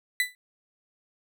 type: tone with exponential decay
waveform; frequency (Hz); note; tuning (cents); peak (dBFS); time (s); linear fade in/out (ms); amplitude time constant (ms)
35% pulse; 1989; B6; +12; -17; 0.2-0.35; 1; 31
effects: none